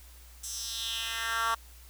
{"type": "tone with high-pass filter sweep", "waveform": "10% pulse", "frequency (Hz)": 227.9, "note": "A#3", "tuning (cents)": -39, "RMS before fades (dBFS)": -33, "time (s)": [0.43, 1.55], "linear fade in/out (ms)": 10, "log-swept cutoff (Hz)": [7100, 1100], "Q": 2.7, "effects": ["added 60 Hz sine -50 dBFS peak until 1.89 s", "white hiss -56 dBFS RMS until 1.89 s"]}